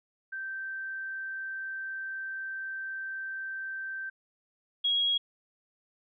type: tone pair in turn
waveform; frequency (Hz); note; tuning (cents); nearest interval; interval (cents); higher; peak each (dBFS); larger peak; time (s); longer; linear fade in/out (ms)
sine; 1559 / 3303; G6 / G#7; -10 / -10; octave + minor second; 1300; second; -34 / -24; second; 0.32-4.1 / 4.84-5.18; first; 10
effects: none